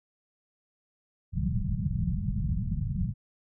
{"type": "low-pass noise", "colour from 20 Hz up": "white", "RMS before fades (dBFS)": -29, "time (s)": [1.32, 3.14], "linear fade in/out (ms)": 50, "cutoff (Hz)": 200, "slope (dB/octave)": 96, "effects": []}